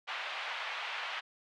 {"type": "band-pass noise", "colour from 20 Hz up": "white", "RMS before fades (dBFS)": -39, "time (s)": [0.07, 1.21], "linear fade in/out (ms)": 20, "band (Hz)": [680, 3100], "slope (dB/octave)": 24, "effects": []}